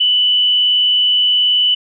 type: tone with frequency modulation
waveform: sine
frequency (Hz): 2980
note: F#7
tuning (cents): +12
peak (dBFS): -10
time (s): 0-1.75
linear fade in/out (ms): 10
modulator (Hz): 98.8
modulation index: 0.45
effects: none